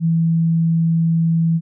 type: tone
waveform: sine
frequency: 164.81 Hz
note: E3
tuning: in tune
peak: -13 dBFS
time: 0-1.61 s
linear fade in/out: 50 ms
effects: none